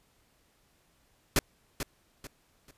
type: noise with echo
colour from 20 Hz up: pink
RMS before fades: -23 dBFS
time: 1.36-1.39 s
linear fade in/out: 2 ms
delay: 440 ms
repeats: 3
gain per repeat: -10 dB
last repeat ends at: 2.71 s
effects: pink hiss -68 dBFS RMS until 2.77 s + resampled to 32000 Hz